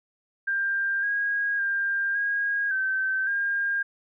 sine tone with pitch steps, 1592 / 1639 / 1597 / 1635 / 1545 / 1610 Hz, G6 / G#6 / G6 / G#6 / G6 / G6, +26 / -23 / +32 / -28 / -26 / +46 cents, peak -23 dBFS, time 0.47-3.83 s, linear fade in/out 10 ms, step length 560 ms, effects none

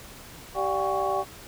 sine tone cluster, 387.4 / 586 / 729 / 798 / 1115 Hz, G4 / D5 / F#5 / G5 / C#6, -20 / -4 / -26 / +31 / +10 cents, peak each -30 dBFS, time 0.54-1.25 s, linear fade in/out 50 ms, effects pink hiss -45 dBFS RMS until 1.47 s

